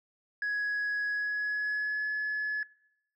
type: tone with pitch glide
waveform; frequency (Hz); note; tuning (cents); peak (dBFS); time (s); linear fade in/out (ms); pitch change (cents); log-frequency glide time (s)
sine; 1672 to 1707.1; G#6 to G#6; +11 to +47; -27; 0.42-2.63; 2; +36; 1.09-2.07
effects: noise-tail reverb RT60 0.8 s tail -24 dB re dry + tanh soft clip ceiling -27 dBFS